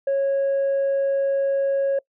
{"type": "tone", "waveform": "sine", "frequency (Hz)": 550, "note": "C#5", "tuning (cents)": -14, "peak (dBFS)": -16, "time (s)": [0.07, 1.99], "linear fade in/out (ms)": 5, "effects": ["noise-tail reverb RT60 0.1 s tail -25 dB re dry", "tanh soft clip ceiling -17 dBFS"]}